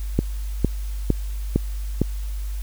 click train, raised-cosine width 3 ms, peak -4 dBFS, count 5, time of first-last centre 0.19-2.016 s, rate 2.19 Hz, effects added 50 Hz sine -25 dBFS peak until 2.62 s + white hiss -46 dBFS RMS until 2.62 s

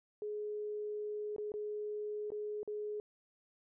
sine tone with dropouts, 420.2 Hz, G#4, 20 cents sharp, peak -37 dBFS, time 0.22-3 s, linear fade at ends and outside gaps 1 ms, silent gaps 1.363-1.382 / 1.519-1.539 / 2.304-2.319 / 2.631-2.676 s, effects none

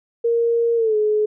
sine tone with pitch glide, 466.2 to 425 Hz, A#4 to G#4, 0 to +40 cents, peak -15 dBFS, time 0.24-1.26 s, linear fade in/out 10 ms, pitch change -160 cents, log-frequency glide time 0.76-0.96 s, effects none

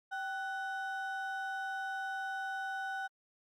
triangle ring-modulated tone, 1131 Hz, C#6, 34 cents sharp, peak -31 dBFS, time 0.11-3.08 s, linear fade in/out 20 ms, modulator 355 Hz, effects Opus 48 kbps

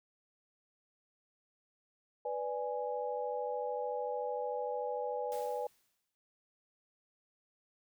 sine chord, G# diminished, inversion first, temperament equal, 493.9 / 587.3 / 830.6 Hz, B4 / D5 / G#5, 0 / 0 / 0 cents, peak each -37 / -40 / -39 dBFS, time 2.25-5.67 s, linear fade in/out 5 ms
white noise with exponential decay, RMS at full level -50 dBFS, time 5.32-6.15 s, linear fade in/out 0 ms, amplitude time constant 180 ms
effects none

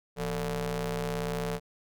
sawtooth ring-modulated tone, 138.3 Hz, C#3, 4 cents flat, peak -23 dBFS, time 0.16-1.6 s, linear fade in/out 50 ms, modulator 307 Hz, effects none

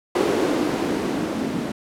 violet noise with low-pass filter sweep, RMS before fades -23 dBFS, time 0.15-1.72 s, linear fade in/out 5 ms, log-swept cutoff 370 to 230 Hz, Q 2.5, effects none

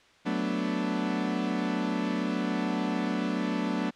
40% pulse chord, B minor seventh, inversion second, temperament equal, 185 / 220 / 246.9 / 293.7 Hz, F#3 / A3 / B3 / D4, 0 / 0 / 0 / 0 cents, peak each -32 dBFS, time 0.25-3.91 s, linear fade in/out 20 ms, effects white hiss -59 dBFS RMS until 3.95 s + low-pass 4000 Hz 12 dB/octave

